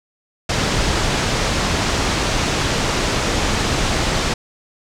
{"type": "low-pass noise", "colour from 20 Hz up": "pink", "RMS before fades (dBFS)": -19, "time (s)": [0.49, 4.34], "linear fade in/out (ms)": 5, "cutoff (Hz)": 7200, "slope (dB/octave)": 24, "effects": []}